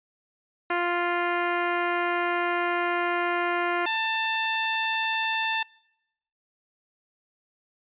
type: tone pair in turn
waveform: 10% pulse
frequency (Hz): 349.2 / 889.9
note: F4 / A5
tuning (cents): 0 / +19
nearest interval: octave + major third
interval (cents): 1619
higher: second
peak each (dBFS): -15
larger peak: neither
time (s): 0.7-3.86 / 3.86-5.63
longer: first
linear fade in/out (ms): 5
effects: noise-tail reverb RT60 0.9 s tail -25 dB re dry + resampled to 8000 Hz